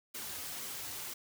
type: noise with flanger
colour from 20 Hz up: white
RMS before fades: -42 dBFS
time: 0.14-1.14 s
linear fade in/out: 10 ms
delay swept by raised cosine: 1.1 to 5.2 ms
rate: 2 Hz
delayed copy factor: -0.5
effects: none